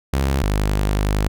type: tone pair in turn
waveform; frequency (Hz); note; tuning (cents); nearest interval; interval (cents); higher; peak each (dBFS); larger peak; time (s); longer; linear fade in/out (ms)
sawtooth; 67.9 / 50.87; C#2 / G#1; -35 / -35; perfect fourth; 500; first; -13; neither; 0.13-0.43 / 0.43-1.28; second; 5
effects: none